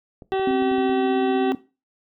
clicks, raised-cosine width 2 ms, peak -27 dBFS, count 9, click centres 0.222 / 0.335 / 0.396 / 0.475 / 0.509 / 0.623 / 0.715 / 0.783 / 0.895 s
harmonic tone, 383.5 Hz, G4, 38 cents flat, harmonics 1 / 2 / 3 / 4 / 5 / 7 / 8 / 9 / 10, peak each -21 / -25 / -36 / -38 / -38 / -39 / -45 / -42 / -47 dBFS, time 0.32-1.52 s, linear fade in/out 0 ms
sine tone with tremolo, 263.9 Hz, C4, 15 cents sharp, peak -20 dBFS, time 0.47-1.55 s, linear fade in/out 2 ms, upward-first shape sine, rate 16 Hz, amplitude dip 30%
effects noise-tail reverb RT60 0.3 s tail -18 dB re dry

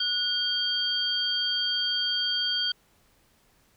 sine tone cluster, 1463 / 3203 / 4588 Hz, F#6 / G7 / D8, -20 / +37 / -41 cents, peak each -34 / -26 / -30 dBFS, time 0-2.72 s, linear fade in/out 5 ms, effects pink hiss -64 dBFS RMS until 3.76 s

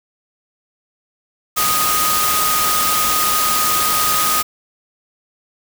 sine tone in noise, 1244.5 Hz, D#6, in tune, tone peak -18 dBFS, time 1.56-4.43 s, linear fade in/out 20 ms, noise white, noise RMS -18 dBFS, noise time 1.56-4.43 s, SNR -3 dB, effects none

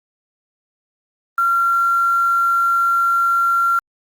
sine tone with quantisation, 1374 Hz, F6, 29 cents flat, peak -13 dBFS, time 1.38-3.79 s, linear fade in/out 2 ms, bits 6, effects Opus 32 kbps

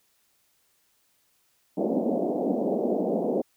pink band-pass noise, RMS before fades -26 dBFS, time 1.77-3.42 s, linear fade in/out 10 ms, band 200 to 700 Hz, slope 48 dB/octave, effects white hiss -68 dBFS RMS until 3.56 s

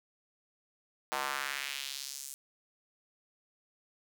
square tone with high-pass filter sweep, 68.9 Hz, C#2, 10 cents flat, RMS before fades -38 dBFS, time 1.12-2.34 s, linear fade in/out 0 ms, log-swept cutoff 820 to 8300 Hz, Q 1.6, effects none

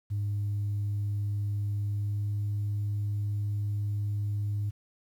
sine tone with pitch glide, 102.4 to 103.05 Hz, G#2 to G#2, -24 to -13 cents, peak -26 dBFS, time 0.1-4.71 s, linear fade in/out 20 ms, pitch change +11 cents, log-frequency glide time 1.88-2.3 s, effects tanh soft clip ceiling -25 dBFS + 10-bit

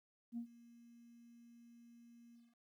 sine tone with ADSR envelope, 235.2 Hz, A#3, 16 cents sharp, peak -38 dBFS, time 0.32-2.56 s, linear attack 53 ms, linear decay 91 ms, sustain -21 dB, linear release 210 ms, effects tanh soft clip ceiling -36 dBFS + 13-bit

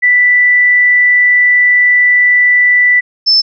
sine tone pair in turn, 1975.5 / 5274 Hz, B6 / E8, 0 / 0 cents, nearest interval octave + perfect fourth, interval 1700 cents, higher second, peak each -5 dBFS, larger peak neither, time 0.02-3.01 / 3.26-3.42 s, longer first, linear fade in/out 20 ms, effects none

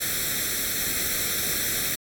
white noise with comb filter, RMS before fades -26 dBFS, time 0-1.96 s, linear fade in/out 20 ms, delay 0.52 ms, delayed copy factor +0.85, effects AAC 64 kbps

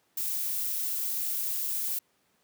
violet noise, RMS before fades -31 dBFS, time 0.17-1.99 s, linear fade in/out 5 ms, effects pink hiss -70 dBFS RMS until 2.43 s + high-pass 150 Hz 12 dB/octave

